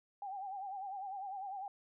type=tone with vibrato; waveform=sine; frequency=784 Hz; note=G5; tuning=in tune; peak=-40 dBFS; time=0.22-1.68 s; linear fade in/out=2 ms; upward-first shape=sine; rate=10 Hz; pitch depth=81 cents each way; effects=none